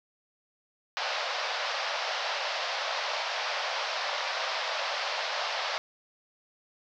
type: band-pass noise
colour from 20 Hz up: pink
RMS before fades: -32 dBFS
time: 0.97-5.78 s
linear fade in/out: 0 ms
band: 550 to 5400 Hz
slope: 48 dB/octave
effects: none